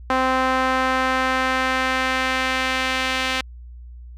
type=tone with band-pass filter sweep; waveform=sawtooth; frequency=260 Hz; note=C4; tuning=11 cents flat; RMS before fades=-21 dBFS; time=0.1-3.41 s; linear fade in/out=2 ms; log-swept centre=1100 to 2700 Hz; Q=1.2; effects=added 60 Hz sine -36 dBFS peak until 4.17 s